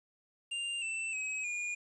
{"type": "tone with pitch steps", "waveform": "square", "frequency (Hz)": [2794, 2668, 2547, 2432], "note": ["F7", "E7", "D#7", "D#7"], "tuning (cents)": [0, 20, 40, -40], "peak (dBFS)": -35, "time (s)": [0.51, 1.75], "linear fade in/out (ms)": 10, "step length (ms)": 310, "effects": ["resampled to 24000 Hz", "11-bit"]}